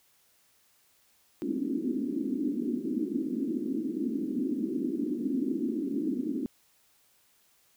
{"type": "band-pass noise", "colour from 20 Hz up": "pink", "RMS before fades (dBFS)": -31, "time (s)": [1.42, 6.46], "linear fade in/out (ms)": 0, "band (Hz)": [230, 330], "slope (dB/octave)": 48, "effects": ["white hiss -66 dBFS RMS until 7.76 s"]}